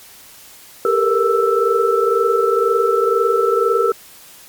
sine tone cluster, 397.2 / 453 / 475 / 1322 Hz, G4 / A#4 / A#4 / E6, +23 / -50 / +33 / +5 cents, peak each -18 dBFS, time 0.85-3.92 s, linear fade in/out 2 ms, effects white hiss -42 dBFS RMS until 4.48 s + MP3 96 kbps

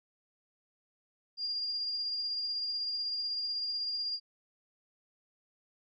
sine tone with tremolo, 4808 Hz, D8, 40 cents sharp, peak -31 dBFS, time 1.37-4.2 s, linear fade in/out 50 ms, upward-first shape sine, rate 16 Hz, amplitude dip 25%, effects none

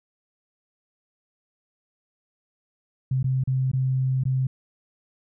sine tone with dropouts, 130.81 Hz, C3, in tune, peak -20 dBFS, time 3.11-4.47 s, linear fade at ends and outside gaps 5 ms, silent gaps 3.229-3.242 / 3.438-3.474 / 3.716-3.733 / 4.237-4.253 s, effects none

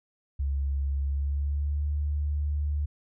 sine tone with pitch glide, 69.3 to 73.42 Hz, C#2 to D2, 0 to 0 cents, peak -25 dBFS, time 0.39-2.86 s, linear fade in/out 10 ms, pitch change +100 cents, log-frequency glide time 1.02-1.86 s, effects none

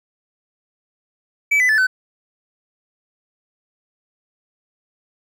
triangle tone with pitch steps, 2300 / 2002 / 1743.1 / 1517.4 Hz, D7 / B6 / A6 / F#6, -37 / +23 / -17 / +43 cents, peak -11 dBFS, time 1.51-1.87 s, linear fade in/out 10 ms, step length 90 ms, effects none

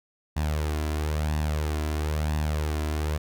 sawtooth tone with flanger, 76.2 Hz, D#2, 36 cents flat, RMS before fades -27 dBFS, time 0.36-3.18 s, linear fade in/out 10 ms, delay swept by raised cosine 1.1 to 3 ms, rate 1 Hz, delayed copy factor +0.55, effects none

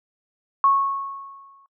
sine tone with exponential decay, 1100 Hz, C#6, 14 cents flat, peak -12 dBFS, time 0.64-1.66 s, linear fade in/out 1 ms, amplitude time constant 220 ms, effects noise-tail reverb RT60 0.1 s tail -25 dB re dry

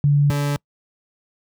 sine / 40% pulse tone pair in turn, 144.1 / 144.1 Hz, D3 / D3, -33 / -33 cents, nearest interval unison, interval 0 cents, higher neither, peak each -12 / -18 dBFS, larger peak first, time 0.04-0.3 / 0.3-0.56 s, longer neither, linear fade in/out 0 ms, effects noise-tail reverb RT60 0.1 s tail -26 dB re dry + high-pass 60 Hz 12 dB/octave

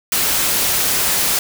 white noise, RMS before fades -17 dBFS, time 0.12-1.39 s, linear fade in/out 2 ms, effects none

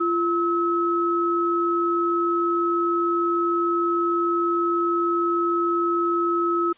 sine tone pair together, 343.5 / 1290 Hz, F4 / E6, -29 / -38 cents, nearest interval octave + major seventh, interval 2291 cents, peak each -22 dBFS, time 0-6.73 s, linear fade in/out 10 ms, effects white hiss -55 dBFS RMS until 6.77 s + resampled to 8000 Hz

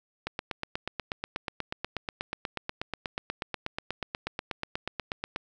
click train, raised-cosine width 0.3 ms, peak -15 dBFS, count 43, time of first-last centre 0.27-5.361 s, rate 8.25 Hz, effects none

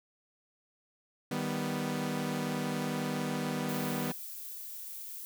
sawtooth chord, Eb augmented, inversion none, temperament equal, 155.56 / 196 / 246.9 Hz, Eb3 / G3 / B3, 0 / 0 / 0 cents, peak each -33 / -33 / -31 dBFS, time 1.31-4.12 s, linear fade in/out 5 ms
violet noise, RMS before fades -43 dBFS, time 3.69-5.25 s, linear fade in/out 0 ms
effects none

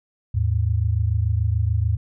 sine tone pair together, 80.3 / 107.19 Hz, E2 / A2, -45 / -45 cents, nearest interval perfect fourth, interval 500 cents, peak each -21 / -20 dBFS, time 0.34-1.97 s, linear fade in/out 10 ms, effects none

